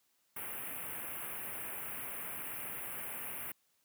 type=band-stop noise; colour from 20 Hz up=white; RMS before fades=-42 dBFS; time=0.36-3.52 s; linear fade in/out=5 ms; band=2800 to 9800 Hz; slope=48 dB/octave; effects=white hiss -75 dBFS RMS until 3.84 s + high-pass 80 Hz 12 dB/octave